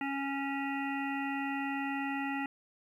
harmonic tone, 276.3 Hz, C#4, 6 cents flat, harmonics 1 / 3 / 5 / 7 / 9 / 10, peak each -35 / -38 / -44 / -40 / -45 / -46 dBFS, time 0.01-2.46 s, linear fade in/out 2 ms, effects 11-bit

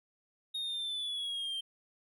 triangle linear sweep, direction down, 3729 to 3136 Hz, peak -33 dBFS, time 0.54-1.61 s, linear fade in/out 10 ms, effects none

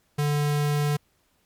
square tone, 146.83 Hz, D3, in tune, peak -22 dBFS, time 0.18-0.97 s, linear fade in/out 10 ms, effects pink hiss -67 dBFS RMS until 1.45 s + MP3 96 kbps

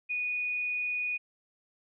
sine tone, 2469 Hz, D#7, 14 cents flat, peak -29 dBFS, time 0.09-1.18 s, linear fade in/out 20 ms, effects none

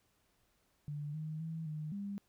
sine tone with pitch steps, 147.1 / 155.6 / 161.9 / 153.2 / 200.5 Hz, D3 / D#3 / E3 / D#3 / G3, +3 / 0 / -31 / -27 / +39 cents, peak -38 dBFS, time 0.88-2.18 s, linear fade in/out 0 ms, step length 260 ms, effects pink hiss -75 dBFS RMS until 2.28 s

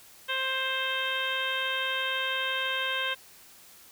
harmonic tone, 526 Hz, C5, 9 cents sharp, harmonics 1 / 2 / 3 / 4 / 5 / 6 / 7, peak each -38 / -36 / -32 / -38 / -35 / -33 / -38 dBFS, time 0.28-3.15 s, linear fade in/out 20 ms, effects white hiss -53 dBFS RMS until 3.91 s

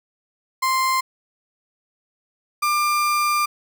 35% pulse tone pair in turn, 1046.5 / 1193.3 Hz, C6 / D6, 0 / +27 cents, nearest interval major second, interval 227 cents, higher second, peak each -16 dBFS, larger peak neither, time 0.62-1.01 / 2.62-3.46 s, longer second, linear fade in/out 10 ms, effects none

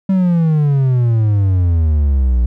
triangle exponential sweep, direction down, 194.6 to 58.27 Hz, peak -8 dBFS, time 0.09-2.46 s, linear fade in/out 5 ms, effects none

